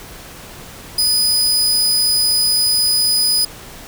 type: tone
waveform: sawtooth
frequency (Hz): 4978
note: D#8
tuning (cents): 0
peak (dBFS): -10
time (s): 0.98-3.45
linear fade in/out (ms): 5
effects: pink hiss -36 dBFS RMS until 3.87 s